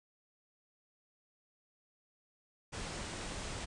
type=low-pass noise; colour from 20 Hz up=pink; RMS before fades=-42 dBFS; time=2.72-3.66 s; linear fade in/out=20 ms; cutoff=9400 Hz; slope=96 dB/octave; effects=none